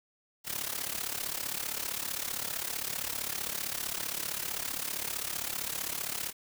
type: noise with amplitude modulation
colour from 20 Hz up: white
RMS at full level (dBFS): -32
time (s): 0.44-6.33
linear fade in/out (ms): 50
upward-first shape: sine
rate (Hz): 35.4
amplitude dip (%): 80
effects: none